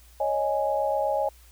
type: chord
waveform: sine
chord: C# suspended second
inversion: none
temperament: equal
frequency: 554.4 / 622.3 / 830.6 Hz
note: C#5 / D#5 / G#5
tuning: 0 / 0 / 0 cents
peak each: -27 dBFS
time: 0.2-1.29 s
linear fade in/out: 5 ms
effects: added 60 Hz sine -51 dBFS peak until 1.51 s + white hiss -57 dBFS RMS until 1.51 s